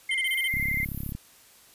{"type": "tone with vibrato", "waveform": "sine", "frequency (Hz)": 2093, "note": "C7", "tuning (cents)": 0, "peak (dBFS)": -25, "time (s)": [0.09, 0.85], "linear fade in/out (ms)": 5, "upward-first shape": "sine", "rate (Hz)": 19, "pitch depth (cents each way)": 43}
{"type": "tone bursts", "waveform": "square", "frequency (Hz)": 3100, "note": "G7", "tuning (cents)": -20, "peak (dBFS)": -29, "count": 6, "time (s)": [0.11, 0.476], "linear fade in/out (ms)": 2, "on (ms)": 36, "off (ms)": 30}
{"type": "high-pass noise", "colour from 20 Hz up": "pink", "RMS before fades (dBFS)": -40, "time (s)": [0.25, 1.13], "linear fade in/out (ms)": 20, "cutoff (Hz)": 11000, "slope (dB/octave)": 96}
{"type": "click train", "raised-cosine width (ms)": 5, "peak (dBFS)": -22, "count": 22, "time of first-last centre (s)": [0.54, 1.15], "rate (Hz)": 34.4}
{"effects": ["white hiss -55 dBFS RMS until 1.74 s", "resampled to 32000 Hz"]}